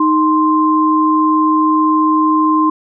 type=tone pair together; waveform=sine; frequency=311.1 / 1046.4 Hz; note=D#4 / C6; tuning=0 / 0 cents; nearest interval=octave + major sixth; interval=2100 cents; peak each=-12 dBFS; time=0-2.7 s; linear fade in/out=5 ms; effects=none